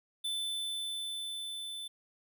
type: tone with level ramp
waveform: square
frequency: 3520 Hz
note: A7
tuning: in tune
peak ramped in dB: -33 to -40 dBFS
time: 0.24-1.88 s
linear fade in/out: 10 ms
effects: none